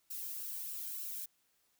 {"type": "noise with flanger", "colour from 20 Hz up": "violet", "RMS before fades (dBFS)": -42, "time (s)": [0.1, 1.26], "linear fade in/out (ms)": 10, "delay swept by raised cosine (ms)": [0.7, 1.3], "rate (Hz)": 3.2, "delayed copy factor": 0.5, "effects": ["white hiss -75 dBFS RMS until 1.79 s"]}